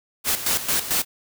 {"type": "noise with tremolo", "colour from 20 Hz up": "white", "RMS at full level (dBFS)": -21, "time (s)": [0.24, 1.05], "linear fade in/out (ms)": 50, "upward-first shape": "square", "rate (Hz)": 4.5, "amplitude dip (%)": 70, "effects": []}